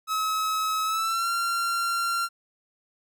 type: tone with pitch glide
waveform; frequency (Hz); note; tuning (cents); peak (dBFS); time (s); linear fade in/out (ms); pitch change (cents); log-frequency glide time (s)
45% pulse; 1284 to 1376.2; E6 to F6; -46 to -26; -24; 0.07-2.29; 50; +120; 0.84-1.3
effects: none